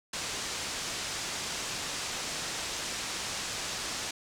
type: low-pass noise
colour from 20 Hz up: white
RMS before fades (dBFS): -36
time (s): 0.13-4.11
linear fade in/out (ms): 5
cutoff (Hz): 7500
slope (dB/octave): 24
effects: none